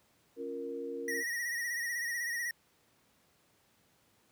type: chord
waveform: sine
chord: Bb minor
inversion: first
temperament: equal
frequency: 277.2 / 349.2 / 466.2 Hz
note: Db4 / F4 / Bb4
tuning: 0 / 0 / 0 cents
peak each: -43 / -44 / -38 dBFS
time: 0.36-1.24 s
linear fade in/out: 50 ms
type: tone with vibrato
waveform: square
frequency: 1899 Hz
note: A#6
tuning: 32 cents sharp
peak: -34 dBFS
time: 1.08-2.51 s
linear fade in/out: 2 ms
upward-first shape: sine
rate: 16 Hz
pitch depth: 58 cents each way
effects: pink hiss -69 dBFS RMS until 4.31 s + high-pass 100 Hz 12 dB/octave